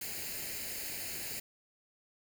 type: noise with comb filter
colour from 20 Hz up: white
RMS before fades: -40 dBFS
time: 0.01-1.4 s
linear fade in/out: 5 ms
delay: 0.43 ms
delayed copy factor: +0.7
effects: none

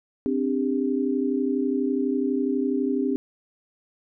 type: chord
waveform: sine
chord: C suspended second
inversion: none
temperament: equal with one note detuned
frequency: 261.6 / 293.7 / 399.1 Hz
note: C4 / D4 / G4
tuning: 0 / 0 / +31 cents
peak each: -24 / -27 / -27 dBFS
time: 0.26-3.16 s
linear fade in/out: 0 ms
effects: none

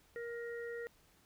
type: harmonic tone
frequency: 470 Hz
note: A#4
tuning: 14 cents sharp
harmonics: 1 / 3 / 4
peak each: -41 / -53 / -48 dBFS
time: 0.16-0.87 s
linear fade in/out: 0 ms
effects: pink hiss -68 dBFS RMS until 1.25 s

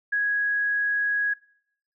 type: tone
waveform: sine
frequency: 1661.2 Hz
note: G#6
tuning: in tune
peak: -21 dBFS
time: 0.12-1.34 s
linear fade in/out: 10 ms
effects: noise-tail reverb RT60 0.7 s tail -23 dB re dry

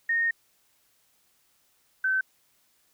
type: tone pair in turn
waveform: sine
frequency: 1847 / 1534.4 Hz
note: A#6 / G6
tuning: -16 / -37 cents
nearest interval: minor third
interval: 321 cents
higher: first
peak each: -22 dBFS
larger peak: neither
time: 0.09-0.31 / 2.04-2.21 s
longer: first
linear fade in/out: 5 ms
effects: white hiss -67 dBFS RMS until 2.93 s

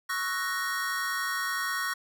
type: chord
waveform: square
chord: F# dominant seventh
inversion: second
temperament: equal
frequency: 1108.7 / 1318.5 / 1480 / 1864.7 Hz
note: C#6 / E6 / F#6 / A#6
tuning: 0 / 0 / 0 / 0 cents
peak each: -35 / -39 / -35 / -33 dBFS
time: 0.09-1.94 s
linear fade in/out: 10 ms
effects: none

